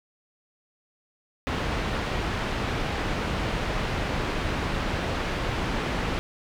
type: low-pass noise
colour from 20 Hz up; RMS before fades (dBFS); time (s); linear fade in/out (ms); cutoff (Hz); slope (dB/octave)
pink; -28; 1.47-6.19; 0; 3000; 12
effects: none